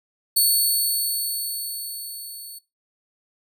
10% pulse tone with level ramp, 4435 Hz, C#8, in tune, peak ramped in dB -8 to -30 dBFS, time 0.36-2.59 s, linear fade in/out 10 ms, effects noise-tail reverb RT60 0.2 s tail -17 dB re dry

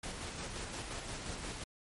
pink noise with tremolo, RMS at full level -41 dBFS, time 0.03-1.64 s, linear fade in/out 5 ms, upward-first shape square, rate 5.7 Hz, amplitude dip 30%, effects MP3 48 kbps

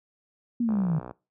sine linear sweep, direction down, 244 to 149.7 Hz, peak -22 dBFS, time 0.6-0.99 s, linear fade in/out 5 ms
click train, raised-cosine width 1 ms, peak -24 dBFS, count 27, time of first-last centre 0.69-1.111 s, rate 61.8 Hz
effects noise-tail reverb RT60 0.3 s tail -23 dB re dry + high-pass 80 Hz 12 dB/octave

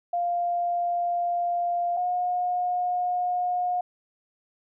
sine tone pair in turn, 698.5 / 718.6 Hz, F5 / F5, 0 / +49 cents, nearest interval unison, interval 49 cents, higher second, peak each -23 dBFS, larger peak neither, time 0.13-1.97 / 1.97-3.81 s, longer neither, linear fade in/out 5 ms, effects none

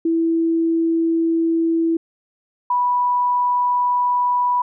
sine tone pair in turn, 329.6 / 982.8 Hz, E4 / B5, 0 / -9 cents, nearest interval octave + perfect fifth, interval 1891 cents, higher second, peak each -15 / -15 dBFS, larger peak neither, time 0.05-1.97 / 2.7-4.62 s, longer neither, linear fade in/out 5 ms, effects none

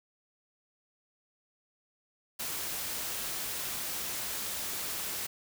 white noise, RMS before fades -36 dBFS, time 2.39-5.27 s, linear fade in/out 10 ms, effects none

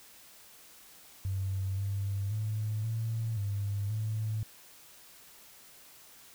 triangle tone with pitch steps, 96.1 / 99.2 / 107.5 / 112.8 / 101.1 / 108.8 Hz, G2 / G2 / A2 / A2 / G#2 / A2, -34 / +21 / -40 / +44 / -46 / -19 cents, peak -26 dBFS, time 1.25-4.43 s, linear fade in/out 0 ms, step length 530 ms, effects tanh soft clip ceiling -28 dBFS + white hiss -55 dBFS RMS until 6.34 s

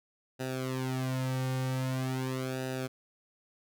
sawtooth tone with flanger, 130 Hz, C3, 11 cents flat, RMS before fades -33 dBFS, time 0.39-2.88 s, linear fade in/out 20 ms, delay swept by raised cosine 0.91 to 3.01 ms, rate 0.44 Hz, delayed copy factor -0.9, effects none

